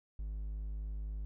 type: tone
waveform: triangle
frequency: 51.91 Hz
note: G#1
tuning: in tune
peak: -35 dBFS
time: 0.19-1.25 s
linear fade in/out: 0 ms
effects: none